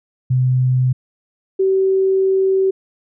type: tone pair in turn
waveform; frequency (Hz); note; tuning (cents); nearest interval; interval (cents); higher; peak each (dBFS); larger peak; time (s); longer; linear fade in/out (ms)
sine; 127.8 / 383; C3 / G4; -40 / -40; octave + perfect fifth; 1900; second; -12; neither; 0.3-0.93 / 1.59-2.71; second; 10
effects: none

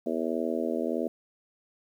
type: harmonic tone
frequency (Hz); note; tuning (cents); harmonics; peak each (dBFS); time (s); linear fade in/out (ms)
81.4; E2; -21; 3 / 4 / 5 / 6 / 7 / 8; -32 / -33 / -34 / -35 / -35 / -36; 0.06-1.08; 5
effects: 10-bit

